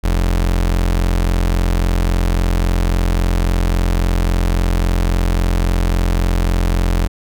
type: tone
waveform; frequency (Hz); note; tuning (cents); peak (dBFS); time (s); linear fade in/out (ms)
35% pulse; 43.65; F1; 0; -11; 0.03-7.08; 20
effects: none